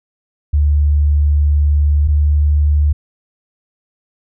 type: tone pair in turn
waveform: sine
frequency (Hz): 73.42 / 73.97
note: D2 / D2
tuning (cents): 0 / +13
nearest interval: unison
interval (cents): 13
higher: second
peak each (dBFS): -9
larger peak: neither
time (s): 0.53-2.08 / 2.08-2.93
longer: first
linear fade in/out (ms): 10
effects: none